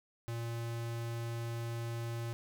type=tone; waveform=square; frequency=116.54 Hz; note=A#2; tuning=in tune; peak=-37 dBFS; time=0.28-2.33 s; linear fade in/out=0 ms; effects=13-bit